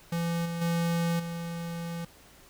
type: tone with level steps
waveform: square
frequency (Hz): 169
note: E3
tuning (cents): +43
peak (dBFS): -28 / -32 / -26 / -34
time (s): 0.12-2.05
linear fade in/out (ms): 5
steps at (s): 0.45 / 0.61 / 1.19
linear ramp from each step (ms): 10
effects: pink hiss -55 dBFS RMS until 2.49 s